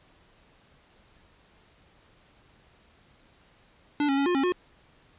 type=tone with pitch steps; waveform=square; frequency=292.5 / 274.3 / 278.8 / 355.5 / 271.9 / 360.4 Hz; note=D4 / C#4 / C#4 / F4 / C#4 / F#4; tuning=-7 / -18 / +10 / +31 / -33 / -45 cents; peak=-23 dBFS; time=4-4.522 s; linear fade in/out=2 ms; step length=87 ms; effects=pink hiss -60 dBFS RMS until 5.18 s + resampled to 8000 Hz